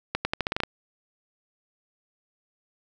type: accelerating click train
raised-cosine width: 0.3 ms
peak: -9 dBFS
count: 9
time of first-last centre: 0.15-0.635 s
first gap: 100 ms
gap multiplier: 0.85
effects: none